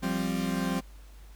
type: chord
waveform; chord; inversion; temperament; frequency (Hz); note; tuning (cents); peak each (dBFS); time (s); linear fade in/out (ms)
40% pulse; F suspended second; none; equal; 174.61 / 196 / 261.6; F3 / G3 / C4; 0 / 0 / 0; -31; 0.02-0.81; 20
effects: added 50 Hz sine -46 dBFS peak until 1.35 s + pink hiss -59 dBFS RMS until 1.35 s